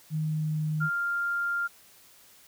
sine tone with pitch glide, 155.56 to 154.31 Hz, D#3 to D#3, 0 to -14 cents, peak -26 dBFS, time 0.1-0.9 s, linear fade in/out 50 ms, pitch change -14 cents, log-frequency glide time 0.2-0.58 s
sine tone, 1396.9 Hz, F6, in tune, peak -26 dBFS, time 0.8-1.68 s, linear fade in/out 20 ms
effects white hiss -56 dBFS RMS until 2.47 s

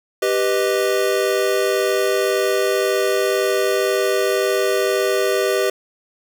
square chord, G augmented, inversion none, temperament equal, 392 / 493.9 / 622.3 Hz, G4 / B4 / D#5, 0 / 0 / 0 cents, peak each -20 / -22 / -23 dBFS, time 0.22-5.7 s, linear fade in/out 5 ms, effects none

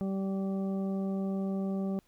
harmonic tone, 193.6 Hz, G3, 21 cents flat, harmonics 1 / 2 / 3 / 4 / 6, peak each -30 / -39 / -42 / -48 / -54 dBFS, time 0.01-1.99 s, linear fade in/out 0 ms, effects pink hiss -69 dBFS RMS until 2.07 s

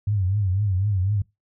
sine tone with vibrato, 98 Hz, G2, in tune, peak -19 dBFS, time 0.07-1.22 s, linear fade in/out 5 ms, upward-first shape triangle, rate 4 Hz, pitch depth 160 cents each way, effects noise-tail reverb RT60 0.2 s tail -22 dB re dry

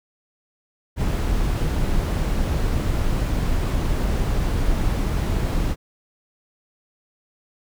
brown noise, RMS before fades -21 dBFS, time 0.96-5.76 s, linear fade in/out 50 ms, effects none

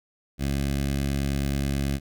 15% pulse tone with notch filter, 69.3 Hz, C#2, in tune, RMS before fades -26 dBFS, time 0.38-2 s, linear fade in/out 50 ms, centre 960 Hz, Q 0.84, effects none

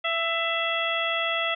harmonic tone with a mistuned harmonic, 667 Hz, E5, 20 cents sharp, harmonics 1 / 2 / 3 / 4 / 5, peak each -30 / -30 / -30 / -30 / -30 dBFS, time 0.04-1.55 s, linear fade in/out 10 ms, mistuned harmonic 2, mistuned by -17 cents, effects none

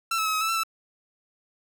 sawtooth tone with pitch steps, 1343 / 1301 / 1283 / 1272 / 1312 / 1340 / 1319 Hz, E6 / E6 / E6 / D#6 / E6 / E6 / E6, +32 / -23 / -47 / +38 / -9 / +28 / +1 cents, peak -20 dBFS, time 0.11-0.635 s, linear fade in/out 5 ms, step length 75 ms, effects none

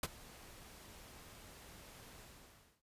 pink noise with ADSR envelope, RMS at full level -34 dBFS, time 0.03-2.82 s, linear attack 5 ms, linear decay 32 ms, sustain -22 dB, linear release 630 ms, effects noise-tail reverb RT60 0.1 s tail -25 dB re dry + resampled to 32000 Hz

